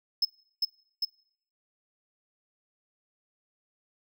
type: tone with echo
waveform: triangle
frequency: 5190 Hz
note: E8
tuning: 28 cents flat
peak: -20 dBFS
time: 0.22-0.25 s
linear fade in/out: 5 ms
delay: 400 ms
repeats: 2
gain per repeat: -2 dB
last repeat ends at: 1.05 s
effects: noise-tail reverb RT60 0.6 s tail -23 dB re dry